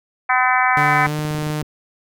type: harmonic tone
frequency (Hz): 253.9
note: B3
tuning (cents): +48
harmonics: 3 / 4 / 5 / 6 / 7 / 8 / 9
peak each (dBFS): -19 / -20 / -21 / -22 / -22 / -23 / -24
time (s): 0.29-1.07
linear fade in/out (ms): 10
type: tone with pitch glide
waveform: sawtooth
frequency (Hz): 146.7 to 151.7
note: D3 to D#3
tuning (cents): -2 to -44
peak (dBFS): -17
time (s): 0.77-1.62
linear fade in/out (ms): 0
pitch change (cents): +58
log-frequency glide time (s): 1.04-1.15
type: clicks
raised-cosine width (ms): 3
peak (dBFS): -21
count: 10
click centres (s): 1.072 / 1.191 / 1.251 / 1.309 / 1.349 / 1.386 / 1.425 / 1.468 / 1.502 / 1.627
effects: none